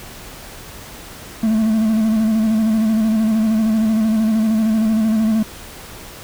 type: tone with vibrato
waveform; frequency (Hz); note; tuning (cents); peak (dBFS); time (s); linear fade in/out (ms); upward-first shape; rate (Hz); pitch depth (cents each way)
triangle; 219.5; A3; -4; -11; 1.43-5.43; 5; square; 13; 34
effects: pink hiss -36 dBFS RMS until 6.23 s